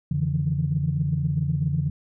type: tone cluster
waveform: sine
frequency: 86.3 / 142.4 / 159 / 166.8 Hz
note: F2 / C#3 / D#3 / E3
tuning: -20 / +47 / +38 / +21 cents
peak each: -30 / -23 / -29 / -28 dBFS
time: 0.11-1.9 s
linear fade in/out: 5 ms
effects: tanh soft clip ceiling -11 dBFS